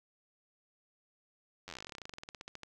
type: slowing click train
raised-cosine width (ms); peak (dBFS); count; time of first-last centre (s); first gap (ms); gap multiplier
0.2; -27; 29; 1.68-2.633; 10; 1.08
effects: none